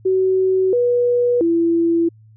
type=tone with pitch steps; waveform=sine; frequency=376.7 / 485.9 / 335.3 Hz; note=F#4 / B4 / E4; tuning=+31 / -28 / +30 cents; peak=-13 dBFS; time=0.05-2.09 s; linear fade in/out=10 ms; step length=680 ms; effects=added 109 Hz sine -44 dBFS peak until 2.36 s